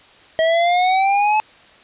square exponential sweep, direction up, 639 to 867 Hz, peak -14 dBFS, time 0.39-1.4 s, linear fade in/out 0 ms, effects white hiss -47 dBFS RMS until 1.83 s + resampled to 8000 Hz

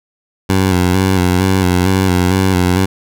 15% pulse tone with vibrato, 92.5 Hz, F#2, in tune, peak -4 dBFS, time 0.49-2.86 s, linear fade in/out 10 ms, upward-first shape square, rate 2.2 Hz, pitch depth 47 cents each way, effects none

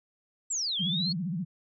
sine exponential two-way sweep, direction down then up, 7902 to 3100 to 4412 Hz, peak -28 dBFS, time 0.5-1.13 s, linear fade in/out 10 ms, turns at 0.79 s
sine tone with vibrato, 175.3 Hz, F3, 7 cents sharp, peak -29 dBFS, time 0.79-1.45 s, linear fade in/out 20 ms, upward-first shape sine, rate 15 Hz, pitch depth 210 cents each way
effects none

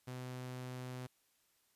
sawtooth tone, 126.7 Hz, B2, 45 cents sharp, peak -39 dBFS, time 0.07-1.07 s, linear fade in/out 10 ms, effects white hiss -75 dBFS RMS until 1.75 s + resampled to 32000 Hz

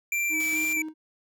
square tone with vibrato, 2336 Hz, D7, 10 cents flat, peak -25 dBFS, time 0.12-0.82 s, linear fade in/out 2 ms, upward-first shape square, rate 2.3 Hz, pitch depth 16 cents each way
triangle tone with tremolo, 312.9 Hz, D#4, 10 cents sharp, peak -30 dBFS, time 0.29-0.94 s, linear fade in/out 50 ms, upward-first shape square, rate 4.2 Hz, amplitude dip 45%
white noise, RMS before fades -40 dBFS, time 0.4-0.73 s, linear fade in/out 0 ms
effects none

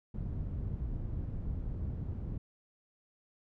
white low-pass noise, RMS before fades -37 dBFS, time 0.14-2.38 s, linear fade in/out 5 ms, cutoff 100 Hz, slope 12 dB/octave, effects none

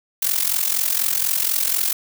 blue noise with amplitude modulation, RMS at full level -17 dBFS, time 0.22-1.93 s, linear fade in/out 5 ms, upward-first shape sine, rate 44.1 Hz, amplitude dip 80%, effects none

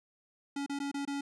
square tone with dropouts, 281.3 Hz, C#4, 26 cents sharp, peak -34 dBFS, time 0.56-1.21 s, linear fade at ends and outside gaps 5 ms, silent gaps 0.663-0.695 / 0.79-0.8 / 0.915-0.942 / 1.052-1.075 s, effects resampled to 22050 Hz

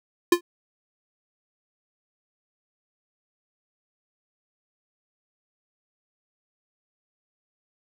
square tone with exponential decay, 348.6 Hz, F4, 3 cents flat, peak -11 dBFS, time 0.32-0.41 s, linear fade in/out 5 ms, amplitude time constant 18 ms, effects none

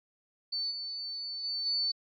sine tone with level steps, 4502 Hz, C#8, 26 cents sharp, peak -30 / -35 / -31 / -27 dBFS, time 0.52-1.92 s, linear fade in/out 10 ms, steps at 0.7 / 1.43 / 1.65 s, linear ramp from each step 20 ms, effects MP3 64 kbps

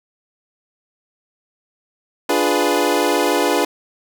25% pulse chord, D diminished seventh, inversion none, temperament equal, 293.7 / 349.2 / 415.3 / 493.9 Hz, D4 / F4 / Ab4 / Cb5, 0 / 0 / 0 / 0 cents, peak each -17 dBFS, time 2.29-3.65 s, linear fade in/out 5 ms, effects none

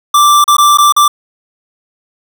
square tone with dropouts, 1174.7 Hz, D6, in tune, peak -5 dBFS, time 0.14-1.08 s, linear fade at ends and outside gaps 5 ms, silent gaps 0.442-0.478 / 0.568-0.582 / 0.774-0.784 / 0.924-0.964 s, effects none

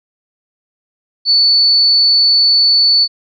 sine tone, 4470 Hz, C#8, 14 cents sharp, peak -7 dBFS, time 1.25-3.08 s, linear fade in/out 50 ms, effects none

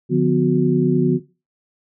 sine tone cluster, 146 / 175.9 / 248.8 / 366.5 Hz, D3 / F3 / B3 / F#4, -10 / +13 / +13 / -16 cents, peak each -19 dBFS, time 0.09-1.2 s, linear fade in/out 50 ms, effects noise-tail reverb RT60 0.3 s tail -18 dB re dry

